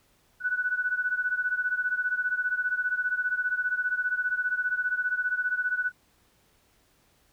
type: beating tone pair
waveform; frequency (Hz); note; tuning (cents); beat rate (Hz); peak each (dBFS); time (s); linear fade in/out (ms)
sine; 1480 / 1495; F#6 / F#6; 0 / +17; 15; -27 / -30; 0.4-5.92; 50
effects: pink hiss -65 dBFS RMS until 7.32 s